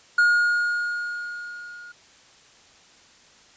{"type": "tone with level ramp", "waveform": "triangle", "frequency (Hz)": 1432, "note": "F6", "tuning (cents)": 43, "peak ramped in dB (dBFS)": [-12, -38], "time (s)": [0.18, 1.92], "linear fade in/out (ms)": 5, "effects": ["white hiss -53 dBFS RMS until 3.56 s", "resampled to 16000 Hz"]}